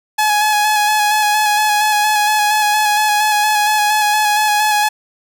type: tone with vibrato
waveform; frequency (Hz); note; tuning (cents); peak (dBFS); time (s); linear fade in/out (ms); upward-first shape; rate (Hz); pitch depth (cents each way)
sawtooth; 844; G#5; +28; -8; 0.18-4.89; 10; square; 4.3; 20
effects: none